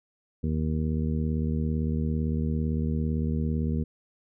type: harmonic tone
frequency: 77.78 Hz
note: D#2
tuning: in tune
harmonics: 1 / 2 / 3 / 4 / 5 / 6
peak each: -28 / -29 / -30 / -43 / -40 / -41 dBFS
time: 0.43-3.84 s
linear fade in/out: 10 ms
effects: none